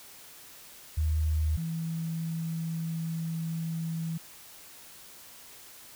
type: tone pair in turn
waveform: sine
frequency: 77.78 / 163.77 Hz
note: D#2 / E3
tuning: 0 / -11 cents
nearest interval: octave + minor second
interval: 1289 cents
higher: second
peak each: -24 / -30 dBFS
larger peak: first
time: 0.97-1.57 / 1.57-4.18 s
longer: second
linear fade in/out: 10 ms
effects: white hiss -50 dBFS RMS until 5.95 s